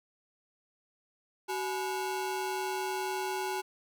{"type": "ring-modulated tone", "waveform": "35% pulse", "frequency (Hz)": 612, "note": "D#5", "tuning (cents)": -29, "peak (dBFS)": -27, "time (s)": [1.48, 3.62], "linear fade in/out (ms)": 20, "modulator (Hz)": 235, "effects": []}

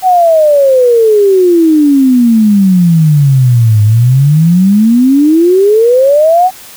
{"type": "exponential two-way sweep", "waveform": "sine", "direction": "down then up", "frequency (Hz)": [761, 103.83, 761], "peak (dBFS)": -3, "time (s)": [0.02, 6.51], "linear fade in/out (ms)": 50, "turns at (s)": 3.83, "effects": ["white hiss -32 dBFS RMS until 6.76 s"]}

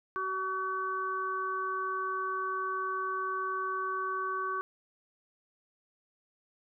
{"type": "harmonic tone", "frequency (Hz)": 378.7, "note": "F#4", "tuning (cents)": 40, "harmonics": [1, 3, 4], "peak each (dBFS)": [-39, -32, -38], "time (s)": [0.16, 4.61], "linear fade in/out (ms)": 0, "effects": []}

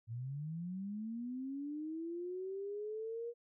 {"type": "linear sweep", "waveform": "sine", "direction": "up", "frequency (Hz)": [110, 477.4], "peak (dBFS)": -39, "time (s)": [0.07, 3.34], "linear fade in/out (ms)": 50, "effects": []}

